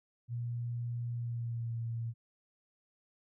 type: tone with pitch glide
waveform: sine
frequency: 119.3 to 115.64 Hz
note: A#2 to A#2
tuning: +41 to -13 cents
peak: -34 dBFS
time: 0.28-2.14 s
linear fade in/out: 50 ms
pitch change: -54 cents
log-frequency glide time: 1.13-1.76 s
effects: none